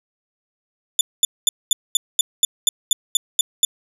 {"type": "tone bursts", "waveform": "20% pulse", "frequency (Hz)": 3498, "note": "A7", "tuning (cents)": -11, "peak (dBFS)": -6, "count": 12, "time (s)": [0.99, 3.65], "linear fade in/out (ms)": 2, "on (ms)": 20, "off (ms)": 220, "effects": ["8-bit"]}